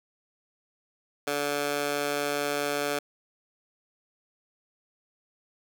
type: tone with high-pass filter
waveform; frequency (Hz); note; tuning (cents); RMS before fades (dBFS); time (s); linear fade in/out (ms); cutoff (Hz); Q
15% pulse; 144.6; D3; -27; -29; 1.27-2.99; 5; 510; 0.8
effects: none